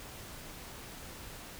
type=silence; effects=pink hiss -47 dBFS RMS until 1.59 s